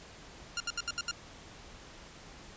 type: tone bursts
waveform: 10% pulse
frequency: 1400 Hz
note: F6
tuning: 4 cents sharp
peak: -23 dBFS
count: 6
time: 0.57-1.112 s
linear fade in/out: 2 ms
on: 32 ms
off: 70 ms
effects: pink hiss -51 dBFS RMS until 2.56 s + resampled to 16000 Hz